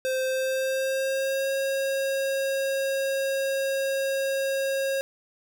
square tone with pitch glide, 521 to 542.5 Hz, C5 to C#5, -7 to -37 cents, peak -25 dBFS, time 0.05-5.01 s, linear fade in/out 0 ms, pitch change +70 cents, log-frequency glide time 0.25-1.51 s, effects none

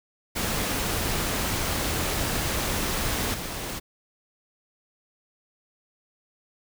pink noise with level steps, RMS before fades -27 / -33 dBFS, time 0.35-3.8 s, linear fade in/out 20 ms, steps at 3.34 s, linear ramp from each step 2 ms, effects none

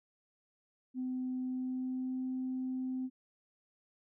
sine tone with pitch glide, 255.4 to 257.9 Hz, C4 to C4, -42 to -25 cents, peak -33 dBFS, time 0.94-3.1 s, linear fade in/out 50 ms, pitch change +17 cents, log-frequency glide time 1.4-2.24 s, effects tanh soft clip ceiling -29 dBFS

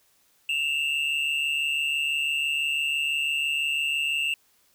triangle tone pair together, 2656 / 2802 Hz, E7 / F7, +12 / +5 cents, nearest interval minor second, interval 93 cents, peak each -25 dBFS, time 0.49-4.34 s, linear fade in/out 2 ms, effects white hiss -64 dBFS RMS until 4.74 s

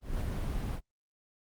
brown noise with ADSR envelope, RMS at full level -31 dBFS, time 0.01-0.81 s, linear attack 200 ms, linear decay 7 ms, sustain -2 dB, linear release 62 ms, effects noise-tail reverb RT60 0.1 s tail -26 dB re dry + Opus 24 kbps

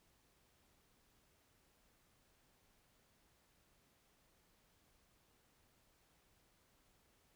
silence, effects pink hiss -74 dBFS RMS until 7.35 s

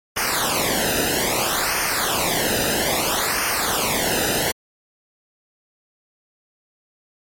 pink noise with flanger, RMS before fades -21 dBFS, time 0.16-4.52 s, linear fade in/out 10 ms, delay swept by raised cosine 0.26 to 0.91 ms, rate 0.61 Hz, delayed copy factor -0.85, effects MP3 64 kbps

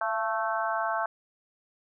harmonic tone with a mistuned harmonic, 220 Hz, A3, in tune, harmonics 3 / 4 / 5 / 6 / 7, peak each -31 / -32 / -33 / -34 / -34 dBFS, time 0.01-1.06 s, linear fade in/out 2 ms, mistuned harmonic 3, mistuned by +42 cents, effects none

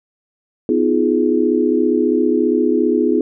sine chord, F half-diminished seventh, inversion second, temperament just, 251.4 / 314.3 / 349.2 / 419.1 Hz, Cb4 / Eb4 / F4 / Ab4, +31 / +18 / 0 / +16 cents, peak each -18 dBFS, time 0.69-3.21 s, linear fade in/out 2 ms, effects none

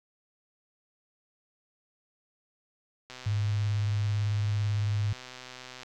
click train, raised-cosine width 0.2 ms, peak -26 dBFS, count 348, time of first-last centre 3.1-5.832 s, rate 127 Hz
sine tone with vibrato, 103.83 Hz, G#2, in tune, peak -25 dBFS, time 3.26-5.13 s, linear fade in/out 5 ms, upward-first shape square, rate 18 Hz, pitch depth 19 cents each way
effects none

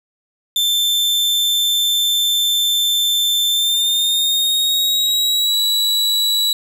40% pulse tone with pitch glide, 3550 to 3916 Hz, A7 to B7, +15 to -15 cents, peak -13 dBFS, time 0.56-6.53 s, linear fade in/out 2 ms, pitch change +170 cents, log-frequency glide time 3.49-5.59 s, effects none

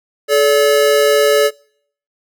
square tone pair together, 430 / 574 Hz, A4 / D5, -40 / -40 cents, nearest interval perfect fourth, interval 500 cents, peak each -13 dBFS, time 0.28-1.51 s, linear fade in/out 50 ms, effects noise-tail reverb RT60 0.6 s tail -25 dB re dry

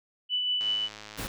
sine tone with tremolo, 2979 Hz, F#7, 11 cents sharp, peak -24 dBFS, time 0.29-0.89 s, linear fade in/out 50 ms, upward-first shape sine, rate 5.4 Hz, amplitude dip 30%
click train, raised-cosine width 0.2 ms, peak -25 dBFS, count 72, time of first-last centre 0.61-1.28 s, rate 106 Hz
pink noise, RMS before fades -35 dBFS, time 1.17-1.28 s, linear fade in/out 20 ms
effects none

